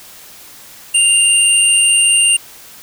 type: tone pair together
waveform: sine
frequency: 2794 / 8881 Hz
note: F7 / C#9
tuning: 0 / +2 cents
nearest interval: octave + minor sixth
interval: 2002 cents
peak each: -11 dBFS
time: 0.94-2.37 s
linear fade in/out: 10 ms
effects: white hiss -38 dBFS RMS until 2.82 s